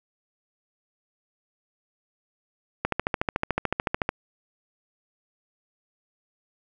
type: click train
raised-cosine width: 0.5 ms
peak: -8 dBFS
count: 18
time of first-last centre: 2.85-4.091 s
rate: 13.7 Hz
effects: none